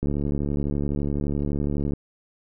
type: click train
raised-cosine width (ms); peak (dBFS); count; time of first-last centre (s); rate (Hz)
3; -14; 138; 0.03-1.935; 71.9
effects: none